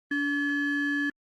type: ring-modulated tone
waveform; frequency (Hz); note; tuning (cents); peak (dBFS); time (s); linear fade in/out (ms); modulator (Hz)
triangle; 712; F5; +33; -20; 0.11-1.1; 5; 1000
effects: Opus 24 kbps